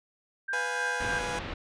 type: tone with tremolo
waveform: sine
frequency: 1584 Hz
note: G6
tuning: 18 cents sharp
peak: -28 dBFS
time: 0.48-1.19 s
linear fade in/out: 10 ms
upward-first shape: sine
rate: 3.3 Hz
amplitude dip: 50%
type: chord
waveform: 20% pulse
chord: F diminished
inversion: second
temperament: equal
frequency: 493.9 / 698.5 / 830.6 Hz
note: Cb5 / F5 / Ab5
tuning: 0 / 0 / 0 cents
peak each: -30 / -35 / -30 dBFS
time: 0.53-1.39 s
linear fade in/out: 2 ms
type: low-pass noise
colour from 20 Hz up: pink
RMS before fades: -37 dBFS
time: 1-1.54 s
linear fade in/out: 5 ms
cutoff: 3700 Hz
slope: 24 dB/octave
effects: resampled to 22050 Hz